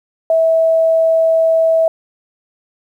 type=tone; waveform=sine; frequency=651 Hz; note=E5; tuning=22 cents flat; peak=-9 dBFS; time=0.3-1.88 s; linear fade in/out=2 ms; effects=8-bit